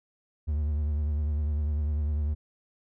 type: tone with vibrato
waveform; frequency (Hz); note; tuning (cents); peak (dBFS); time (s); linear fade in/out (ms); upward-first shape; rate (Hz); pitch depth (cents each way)
triangle; 74.6; D2; +28; -23; 0.47-2.35; 20; sine; 10; 56
effects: none